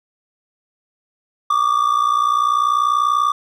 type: ring-modulated tone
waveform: triangle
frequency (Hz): 1174.7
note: D6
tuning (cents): 0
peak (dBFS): -9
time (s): 1.5-3.32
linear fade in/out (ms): 5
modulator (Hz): 30.1
effects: none